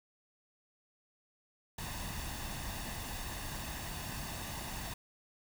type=noise with comb filter; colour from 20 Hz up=pink; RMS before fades=-41 dBFS; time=1.78-4.94 s; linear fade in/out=5 ms; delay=1.1 ms; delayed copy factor=+0.55; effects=none